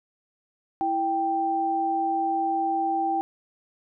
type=tone pair together; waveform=sine; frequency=330 / 784.9 Hz; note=E4 / G5; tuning=+2 / +2 cents; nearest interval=octave + minor third; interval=1500 cents; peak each=-29 / -23 dBFS; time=0.81-3.21 s; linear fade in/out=0 ms; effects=none